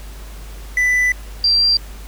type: tone pair in turn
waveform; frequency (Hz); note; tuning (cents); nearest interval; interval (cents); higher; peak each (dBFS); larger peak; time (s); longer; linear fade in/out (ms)
triangle / sine; 1990 / 4724; B6 / D8; +13 / +9; octave + minor third; 1496; second; -11; neither; 0.77-1.12 / 1.44-1.77; first; 2
effects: added 50 Hz sine -31 dBFS peak until 2.07 s + pink hiss -41 dBFS RMS until 2.07 s